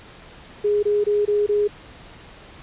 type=tone bursts; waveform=sine; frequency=414.2 Hz; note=G#4; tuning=5 cents flat; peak=-16 dBFS; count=5; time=0.64-1.678 s; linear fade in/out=10 ms; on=190 ms; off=22 ms; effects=pink hiss -44 dBFS RMS until 2.62 s + resampled to 8000 Hz